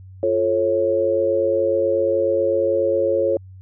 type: chord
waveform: sine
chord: F augmented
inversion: none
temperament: just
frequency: 349.2 / 436.5 / 545.7 Hz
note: F4 / A4 / C#5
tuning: 0 / -14 / -27 cents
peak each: -23 / -22 / -18 dBFS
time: 0.23-3.37 s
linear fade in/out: 2 ms
effects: added 94 Hz sine -38 dBFS peak until 3.61 s